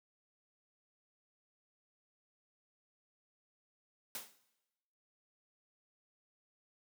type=noise with exponential decay; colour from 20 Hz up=white; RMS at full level=-39 dBFS; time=4.15-4.38 s; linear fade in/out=1 ms; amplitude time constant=48 ms; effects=noise-tail reverb RT60 1.0 s tail -17 dB re dry + high-pass 150 Hz 12 dB/octave